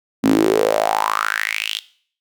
sawtooth tone with high-pass filter sweep, 53.6 Hz, A1, 45 cents flat, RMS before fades -18 dBFS, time 0.23-1.8 s, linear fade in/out 20 ms, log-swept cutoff 240 to 3500 Hz, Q 6.5, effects noise-tail reverb RT60 0.5 s tail -17 dB re dry

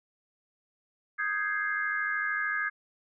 sine chord, Ab major seventh, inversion second, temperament equal, 1244.5 / 1568 / 1661.2 / 2093 Hz, Eb6 / G6 / Ab6 / C7, 0 / 0 / 0 / 0 cents, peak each -35 / -35 / -30 / -36 dBFS, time 1.18-2.7 s, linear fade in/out 20 ms, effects none

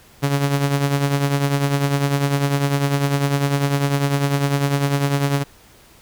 sawtooth tone with tremolo, 140.8 Hz, C#3, 27 cents sharp, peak -10 dBFS, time 0.22-5.44 s, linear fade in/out 20 ms, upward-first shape triangle, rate 10 Hz, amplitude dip 65%, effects pink hiss -49 dBFS RMS until 6.01 s

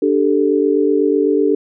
sine chord, D suspended fourth, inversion none, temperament equal, 293.7 / 392 / 440 Hz, D4 / G4 / A4, 0 / 0 / 0 cents, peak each -16 dBFS, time 0.02-1.55 s, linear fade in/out 5 ms, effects none

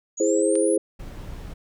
sine exponential sweep, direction up, 6645 to 10500 Hz, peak -30 dBFS, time 0.17-0.77 s, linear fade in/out 10 ms
sine chord, E augmented, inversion none, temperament equal, 329.6 / 415.3 / 523.3 Hz, E4 / G#4 / B#4, 0 / 0 / 0 cents, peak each -22 dBFS, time 0.2-0.78 s, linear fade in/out 5 ms
click, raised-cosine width 0.2 ms, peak -22 dBFS, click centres 0.555 s
brown noise, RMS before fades -36 dBFS, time 0.99-1.54 s, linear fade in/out 10 ms
effects none

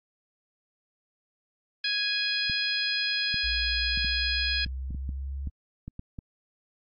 harmonic tone, 830.6 Hz, G#5, in tune, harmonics 2 / 3 / 4 / 5 / 6, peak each -32 / -32 / -32 / -32 / -32 dBFS, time 1.84-4.65 s, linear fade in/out 5 ms
clicks, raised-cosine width 5 ms, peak -25 dBFS, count 12, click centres 2.498 / 3.343 / 3.975 / 4.047 / 4.663 / 4.907 / 4.947 / 5.092 / 5.473 / 5.88 / 5.994 / 6.188 s
sine linear sweep, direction up, 58.3 to 69.3 Hz, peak -31 dBFS, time 3.43-5.5 s, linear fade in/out 20 ms
effects AAC 48 kbps

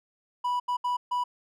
triangle tone bursts at uneven times, 983 Hz, B5, 8 cents flat, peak -23 dBFS, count 4, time 0.44-0.6 / 0.68-0.77 / 0.84-0.97 / 1.11-1.24 s, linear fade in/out 10 ms, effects none

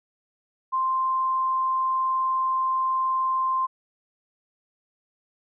sine tone, 1046.5 Hz, C6, in tune, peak -21 dBFS, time 0.72-3.67 s, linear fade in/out 20 ms, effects none

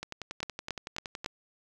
two click trains, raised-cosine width 0.2 ms, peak -15 / -20 dBFS, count 4 / 14, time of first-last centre 0.43-1.261 / 0.03-1.245 s, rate 3.61 / 10.7 Hz, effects none

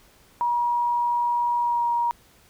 sine tone with pitch glide, 957 to 947.6 Hz, A#5 to A#5, +45 to +28 cents, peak -20 dBFS, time 0.41-2.11 s, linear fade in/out 0 ms, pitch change -17 cents, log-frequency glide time 1.61-1.83 s, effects pink hiss -56 dBFS RMS until 2.49 s

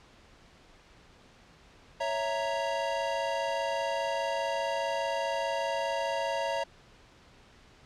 square chord, A# diminished, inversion first, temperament equal, 554.4 / 659.3 / 932.3 Hz, C#5 / E5 / A#5, 0 / 0 / 0 cents, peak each -34 dBFS, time 2-6.64 s, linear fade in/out 10 ms, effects pink hiss -57 dBFS RMS until 7.85 s + low-pass 5000 Hz 12 dB/octave

